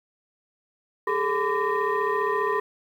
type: tone cluster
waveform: sine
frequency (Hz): 406.2 / 441.1 / 1013 / 1164 / 1845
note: G#4 / A4 / B5 / D6 / A#6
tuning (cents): -38 / +4 / +44 / -16 / -18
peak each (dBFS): -26 / -28 / -25 / -31 / -30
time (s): 1.07-2.6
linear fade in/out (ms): 5
effects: tanh soft clip ceiling -15 dBFS + 9-bit